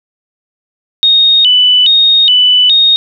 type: tone with vibrato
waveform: sine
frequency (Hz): 3332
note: G#7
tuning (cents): +5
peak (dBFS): -4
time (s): 1.03-2.96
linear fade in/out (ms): 0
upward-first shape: square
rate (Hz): 1.2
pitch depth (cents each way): 190
effects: none